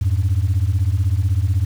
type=beating tone pair; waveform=sine; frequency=86.5 / 102.5 Hz; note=F2 / G#2; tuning=-16 / -22 cents; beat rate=16 Hz; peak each=-16 dBFS; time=0.01-1.65 s; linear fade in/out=10 ms; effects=tanh soft clip ceiling -11 dBFS + 7-bit